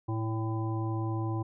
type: harmonic tone with a mistuned harmonic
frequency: 111.8 Hz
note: A2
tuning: 28 cents sharp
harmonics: 1 / 3 / 5 / 7 / 9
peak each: -30 / -35 / -47 / -42 / -42 dBFS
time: 0.08-1.43 s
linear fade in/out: 10 ms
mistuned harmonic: 3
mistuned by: -25 cents
effects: none